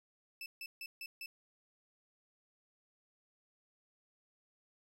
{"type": "tone bursts", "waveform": "30% pulse", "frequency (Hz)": 2634, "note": "E7", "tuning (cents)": -2, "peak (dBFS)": -40, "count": 5, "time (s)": [0.41, 1.26], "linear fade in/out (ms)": 2, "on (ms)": 50, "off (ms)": 150, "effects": []}